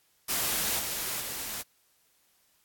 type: noise with level steps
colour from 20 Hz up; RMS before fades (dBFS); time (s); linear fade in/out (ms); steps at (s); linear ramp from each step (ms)
white; -29 / -33 / -36; 0.28-1.63; 20; 0.79 / 1.2; 2
effects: white hiss -68 dBFS RMS until 2.64 s + AAC 64 kbps